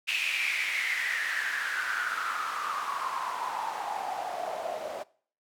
white noise with band-pass filter sweep, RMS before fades -32 dBFS, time 0.07-5.04 s, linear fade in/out 20 ms, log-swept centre 2600 to 590 Hz, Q 7.6, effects noise-tail reverb RT60 0.5 s tail -22 dB re dry

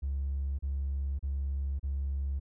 triangle tone bursts, 68.9 Hz, C#2, 10 cents flat, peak -26 dBFS, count 4, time 0.02-2.399 s, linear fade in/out 20 ms, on 570 ms, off 33 ms, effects tanh soft clip ceiling -27 dBFS

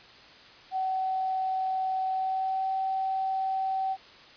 sine tone with pitch glide, 757 to 765.8 Hz, F#5 to G5, +39 to -41 cents, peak -26 dBFS, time 0.71-3.97 s, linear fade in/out 50 ms, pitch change +20 cents, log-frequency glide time 2.09-2.72 s, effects white hiss -51 dBFS RMS until 4.36 s + resampled to 11025 Hz

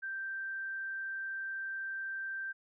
sine tone, 1568 Hz, G6, in tune, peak -36 dBFS, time 0.02-2.53 s, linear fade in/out 20 ms, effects none

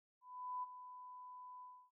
sine tone with ADSR envelope, 999 Hz, B5, 20 cents sharp, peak -39 dBFS, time 0.21-1.91 s, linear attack 420 ms, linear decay 21 ms, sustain -12 dB, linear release 290 ms, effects none

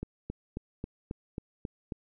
click train, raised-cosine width 3 ms, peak -22 dBFS, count 8, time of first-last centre 0.03-1.922 s, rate 3.7 Hz, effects none

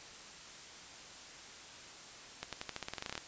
accelerating click train, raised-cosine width 0.2 ms, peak -21 dBFS, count 15, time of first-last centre 2.43-3.178 s, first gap 97 ms, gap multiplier 0.9, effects white hiss -51 dBFS RMS until 3.27 s + resampled to 16000 Hz

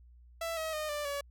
sawtooth tone with pitch steps, 663 / 637.8 / 613.6 / 590.3 / 567.9 Hz, E5 / D#5 / D#5 / D5 / C#5, +10 / +43 / -24 / +9 / +42 cents, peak -30 dBFS, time 0.41-1.21 s, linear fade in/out 5 ms, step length 160 ms, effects added 60 Hz sine -54 dBFS peak until 1.3 s

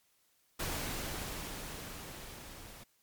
pink noise with level ramp, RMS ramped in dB -36 to -51 dBFS, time 0.59-2.84 s, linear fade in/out 10 ms, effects white hiss -72 dBFS RMS until 3.02 s + MP3 96 kbps

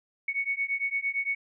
sine beating tone pair, 2217 / 2225.8 Hz, C#7 / C#7, 0 / +6 cents, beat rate 8.8 Hz, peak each -30 dBFS, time 0.28-1.35 s, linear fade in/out 5 ms, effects none

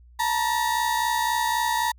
35% pulse tone pair together, 890 / 953.8 Hz, A5 / A#5, +20 / +39 cents, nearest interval minor second, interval 119 cents, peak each -24 / -22 dBFS, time 0.19-1.92 s, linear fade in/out 10 ms, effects added 60 Hz sine -48 dBFS peak until 1.98 s

